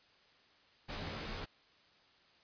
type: noise with comb filter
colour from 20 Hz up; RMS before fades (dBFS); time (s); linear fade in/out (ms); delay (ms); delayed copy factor
pink; -42; 0.88-1.46; 20; 16; -0.75
effects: white hiss -66 dBFS RMS until 2.43 s + resampled to 11025 Hz